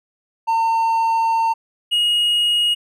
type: tone pair in turn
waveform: triangle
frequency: 907 / 2880 Hz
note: A#5 / F#7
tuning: -48 / -47 cents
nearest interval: octave + minor sixth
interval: 2001 cents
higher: second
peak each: -13 / -13 dBFS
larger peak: neither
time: 0.47-1.54 / 1.91-2.75 s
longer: first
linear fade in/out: 20 ms
effects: none